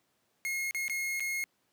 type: tone with dropouts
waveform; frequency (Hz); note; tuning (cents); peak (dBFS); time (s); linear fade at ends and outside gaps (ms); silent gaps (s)
45% pulse; 2155; C#7; -49; -31; 0.45-1.44; 0; 0.71-0.747 / 0.881-0.897 / 1.197-1.204
effects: pink hiss -74 dBFS RMS until 1.72 s + high-pass 150 Hz 12 dB/octave